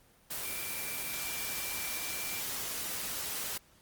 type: tone in noise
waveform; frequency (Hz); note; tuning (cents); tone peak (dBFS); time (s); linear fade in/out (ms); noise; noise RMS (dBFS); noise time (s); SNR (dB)
sine; 2350; D7; +1; -43; 0.43-2.41; 10; white; -37; 0.3-3.58; -9
effects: pink hiss -63 dBFS RMS until 3.81 s + Opus 24 kbps